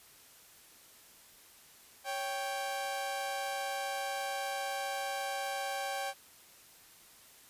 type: tone pair together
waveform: sawtooth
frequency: 555 / 784 Hz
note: C#5 / G5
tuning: +2 / 0 cents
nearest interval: tritone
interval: 598 cents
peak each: -36 / -32 dBFS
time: 2.04-6.14 s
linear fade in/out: 50 ms
effects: white hiss -58 dBFS RMS until 7.49 s + resampled to 32000 Hz